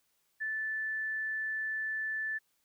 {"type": "tone", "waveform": "sine", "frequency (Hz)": 1753, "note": "A6", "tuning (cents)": -7, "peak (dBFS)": -32, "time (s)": [0.4, 2.39], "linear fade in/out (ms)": 20, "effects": ["white hiss -75 dBFS RMS until 2.64 s"]}